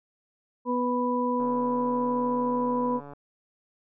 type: harmonic tone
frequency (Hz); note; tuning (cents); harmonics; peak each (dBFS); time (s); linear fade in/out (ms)
246.9; B3; 0; 1 / 2 / 4; -27 / -29 / -28; 0.65-3.01; 50
type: click train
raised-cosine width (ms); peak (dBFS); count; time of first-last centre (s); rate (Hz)
1; -30; 249; 1.4-3.134; 143
effects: none